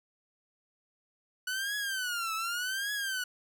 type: tone with vibrato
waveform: sawtooth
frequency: 1480 Hz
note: F#6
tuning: in tune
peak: -28 dBFS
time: 1.47-3.24 s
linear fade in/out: 5 ms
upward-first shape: triangle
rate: 0.86 Hz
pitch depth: 230 cents each way
effects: none